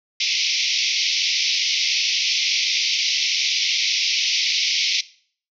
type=band-pass noise; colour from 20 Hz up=white; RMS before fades=-21 dBFS; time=0.2-5.01 s; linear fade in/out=5 ms; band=2100 to 5900 Hz; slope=96 dB/octave; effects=noise-tail reverb RT60 0.5 s tail -19 dB re dry